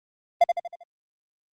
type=tone with echo; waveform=triangle; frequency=691 Hz; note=F5; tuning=19 cents flat; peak=-10 dBFS; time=0.41-0.44 s; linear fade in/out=5 ms; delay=79 ms; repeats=5; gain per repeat=-6 dB; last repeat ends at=0.835 s; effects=Opus 32 kbps